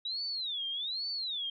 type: tone with vibrato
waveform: sine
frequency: 3795 Hz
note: A#7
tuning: 30 cents sharp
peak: -33 dBFS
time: 0.05-1.5 s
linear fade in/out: 5 ms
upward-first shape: sine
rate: 1.2 Hz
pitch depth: 300 cents each way
effects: none